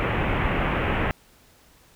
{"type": "low-pass noise", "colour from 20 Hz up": "pink", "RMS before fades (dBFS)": -24, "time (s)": [0, 1.11], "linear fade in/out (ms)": 0, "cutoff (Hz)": 2800, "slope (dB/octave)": 48, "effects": ["pink hiss -56 dBFS RMS until 1.95 s"]}